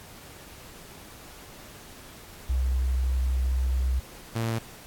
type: tone pair in turn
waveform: sine / sawtooth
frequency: 64 / 114.04 Hz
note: C2 / A#2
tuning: -38 / -38 cents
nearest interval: minor seventh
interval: 1000 cents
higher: second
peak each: -22 dBFS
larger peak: neither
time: 2.49-4 / 4.35-4.59 s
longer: first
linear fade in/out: 10 ms
effects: pink hiss -47 dBFS RMS until 4.86 s + AAC 64 kbps